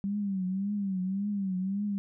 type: tone with vibrato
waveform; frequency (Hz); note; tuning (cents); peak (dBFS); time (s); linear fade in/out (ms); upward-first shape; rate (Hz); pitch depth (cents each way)
sine; 194.9; G3; -10; -28; 0.04-1.98; 0; triangle; 1.8; 120
effects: none